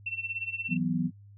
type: tone with tremolo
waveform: sine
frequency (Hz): 2696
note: E7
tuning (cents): +38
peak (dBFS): -29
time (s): 0.06-0.77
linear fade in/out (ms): 5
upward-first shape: sine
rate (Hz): 17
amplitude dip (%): 85
type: chord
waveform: sine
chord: E suspended second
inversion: none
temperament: equal with one note detuned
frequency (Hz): 164.81 / 186.07 / 246.9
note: E3 / F#3 / B3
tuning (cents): 0 / +10 / 0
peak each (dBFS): -30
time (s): 0.68-1.11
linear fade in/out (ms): 50
effects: noise-tail reverb RT60 0.1 s tail -21 dB re dry + added 101 Hz sine -49 dBFS peak until 1.37 s